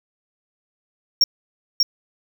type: tone with echo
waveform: triangle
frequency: 5540 Hz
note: F8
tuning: 15 cents flat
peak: -10 dBFS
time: 1.21-1.24 s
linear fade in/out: 2 ms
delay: 590 ms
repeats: 1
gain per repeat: -2 dB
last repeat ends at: 1.83 s
effects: none